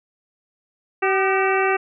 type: harmonic tone with a mistuned harmonic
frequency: 383 Hz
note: G4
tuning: 40 cents flat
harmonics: 1 / 2 / 3 / 4 / 5 / 6 / 7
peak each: -20 / -23 / -25 / -26 / -27 / -28 / -28 dBFS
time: 1.02-1.77 s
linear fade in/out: 10 ms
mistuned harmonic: 3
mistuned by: +78 cents
effects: none